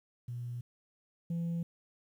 sine tone pair in turn, 121 / 168.91 Hz, B2 / E3, -35 / +43 cents, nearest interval tritone, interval 578 cents, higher second, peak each -36 / -29 dBFS, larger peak second, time 0.28-0.61 / 1.3-1.63 s, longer neither, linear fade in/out 5 ms, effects tanh soft clip ceiling -31 dBFS + 11-bit

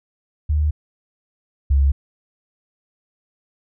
sine tone pair in turn, 75.3 / 69.02 Hz, D2 / C#2, +44 / -7 cents, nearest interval major second, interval 151 cents, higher first, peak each -15 / -12 dBFS, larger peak second, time 0.49-0.71 / 1.7-1.92 s, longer neither, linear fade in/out 10 ms, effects none

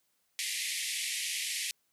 pink band-pass noise, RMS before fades -35 dBFS, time 0.39-1.71 s, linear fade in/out 0 ms, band 1900 to 12000 Hz, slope 96 dB/octave, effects white hiss -75 dBFS RMS until 1.92 s + high-pass 60 Hz 12 dB/octave

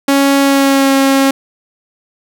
sawtooth tone with pitch glide, 277.2 to 271.7 Hz, C#4 to C#4, 0 to -35 cents, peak -4 dBFS, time 0.08-1.31 s, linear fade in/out 5 ms, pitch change -35 cents, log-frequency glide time 0.41-0.93 s, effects none

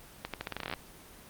accelerating click train, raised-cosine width 0.3 ms, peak -18 dBFS, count 14, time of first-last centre 0.25-0.737 s, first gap 87 ms, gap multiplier 0.84, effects pink hiss -52 dBFS RMS until 1.29 s + Opus 24 kbps

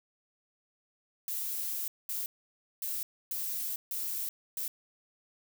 violet noise bursts at uneven times, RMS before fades -35 dBFS, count 6, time 1.28-1.88 / 2.09-2.26 / 2.82-3.03 / 3.31-3.76 / 3.91-4.29 / 4.57-4.68 s, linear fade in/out 2 ms, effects none

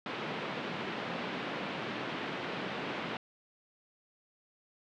pink band-pass noise, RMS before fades -38 dBFS, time 0.06-3.17 s, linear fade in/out 2 ms, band 160 to 3400 Hz, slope 24 dB/octave, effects none

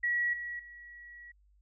sine tone with level steps, 1924 Hz, B6, 46 cents flat, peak -27 / -36 / -47 dBFS, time 0.03-1.32 s, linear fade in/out 10 ms, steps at 0.33 / 0.59 s, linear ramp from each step 5 ms, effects added 50 Hz sine -62 dBFS peak until 1.61 s

